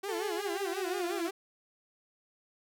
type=tone with vibrato; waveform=sawtooth; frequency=370 Hz; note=F#4; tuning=in tune; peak=-31 dBFS; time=0.03-1.31 s; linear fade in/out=10 ms; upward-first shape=sine; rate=5.6 Hz; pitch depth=170 cents each way
type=linear sweep; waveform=35% pulse; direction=down; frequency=445 to 328.9 Hz; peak=-33 dBFS; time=0.08-1.29 s; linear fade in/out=10 ms
effects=none